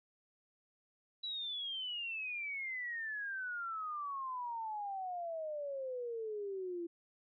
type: exponential sweep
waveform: sine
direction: down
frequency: 3951 to 335.8 Hz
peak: -38 dBFS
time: 1.23-6.87 s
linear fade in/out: 10 ms
effects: none